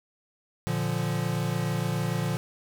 square chord, Bb major, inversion none, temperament equal with one note detuned, 116.54 / 146.83 / 173.71 Hz, Bb2 / D3 / F3, 0 / 0 / -9 cents, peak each -31 dBFS, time 0.67-2.37 s, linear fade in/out 0 ms, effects 8-bit

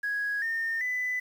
sine tone with pitch steps, 1661.2 / 1822 / 1998.5 Hz, G#6 / A#6 / B6, 0 / -40 / +20 cents, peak -26 dBFS, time 0.03-1.2 s, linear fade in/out 10 ms, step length 390 ms, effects tanh soft clip ceiling -24 dBFS + 9-bit

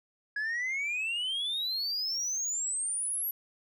sine exponential sweep, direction up, 1665 to 11840 Hz, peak -27 dBFS, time 0.36-3.31 s, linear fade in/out 5 ms, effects tanh soft clip ceiling -29 dBFS

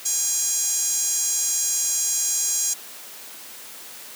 sawtooth tone with high-pass filter, 815 Hz, G#5, 33 cents flat, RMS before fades -23 dBFS, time 0.05-2.74 s, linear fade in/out 10 ms, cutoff 6800 Hz, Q 4.6, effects white hiss -40 dBFS RMS until 4.15 s + high-pass 200 Hz 12 dB/octave

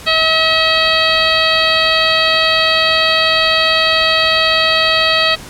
harmonic tone, 642 Hz, E5, 46 cents flat, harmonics 1 / 2 / 3 / 4 / 5 / 6 / 7, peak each -18 / -18 / -18 / -18 / -18 / -18 / -18 dBFS, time 0.06-5.36 s, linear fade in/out 20 ms, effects pink hiss -33 dBFS RMS until 5.49 s + low-pass 12000 Hz 12 dB/octave

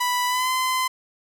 sawtooth tone with pitch glide, 987.8 to 1027.4 Hz, B5 to C6, 0 to -32 cents, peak -17 dBFS, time 0-0.88 s, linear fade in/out 10 ms, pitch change +68 cents, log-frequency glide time 0.27-0.5 s, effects none

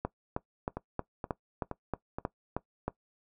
two click trains, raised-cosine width 1 ms, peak -21 / -17 dBFS, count 4 / 10, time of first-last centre 0.77-2.185 / 0.05-2.88 s, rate 2.12 / 3.18 Hz, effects noise-tail reverb RT60 0.1 s tail -19 dB re dry

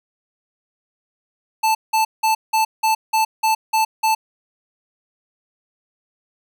square tone bursts, 880 Hz, A5, in tune, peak -15 dBFS, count 9, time 1.63-4.15 s, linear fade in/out 10 ms, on 120 ms, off 180 ms, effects none

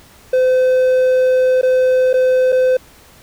triangle tone with dropouts, 512 Hz, C5, 38 cents flat, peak -8 dBFS, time 0.33-2.77 s, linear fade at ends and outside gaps 5 ms, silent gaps 1.614-1.63 / 2.131-2.139 / 2.522-2.525 s, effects pink hiss -45 dBFS RMS until 3.22 s

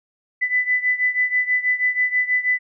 sine beating tone pair, 1995 / 2001.2 Hz, B6 / B6, +17 / +22 cents, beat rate 6.2 Hz, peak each -19 / -22 dBFS, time 0.41-2.59 s, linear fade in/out 20 ms, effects none

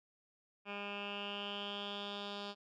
10% pulse tone with low-pass filter sweep, 202.7 Hz, G#3, 42 cents flat, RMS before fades -43 dBFS, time 0.65-2.55 s, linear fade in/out 50 ms, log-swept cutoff 2400 to 4100 Hz, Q 6.5, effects none

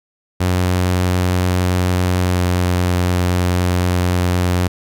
sawtooth tone with pitch glide, 90.7 to 89.61 Hz, F#2 to F2, -34 to +45 cents, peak -10 dBFS, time 0.4-4.68 s, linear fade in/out 10 ms, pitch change -21 cents, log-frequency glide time 2.27-2.39 s, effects none

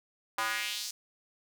square tone with high-pass filter sweep, 111.5 Hz, A2, 23 cents sharp, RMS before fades -34 dBFS, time 0.38-0.91 s, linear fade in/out 5 ms, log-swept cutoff 1000 to 5900 Hz, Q 2.1, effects none

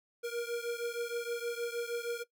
square beating tone pair, 470.2 / 476.6 Hz, A#4 / A#4, +15 / +38 cents, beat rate 6.4 Hz, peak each -37 / -39 dBFS, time 0.23-2.24 s, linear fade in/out 20 ms, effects noise-tail reverb RT60 0.1 s tail -19 dB re dry

